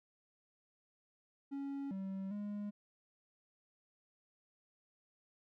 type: tone with pitch steps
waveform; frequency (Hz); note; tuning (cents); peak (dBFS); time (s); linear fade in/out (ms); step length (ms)
triangle; 277.9 / 192.6 / 206; C#4 / G3 / G#3; +4 / -30 / -14; -37; 1.51-2.71; 20; 400
effects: none

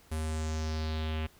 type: tone with low-pass filter sweep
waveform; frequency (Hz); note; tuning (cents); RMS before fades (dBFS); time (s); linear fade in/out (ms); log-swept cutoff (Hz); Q
square; 78.6; D#2; +18; -33; 0.11-1.27; 10; 11000 to 2700; 3
effects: pink hiss -60 dBFS RMS until 1.39 s

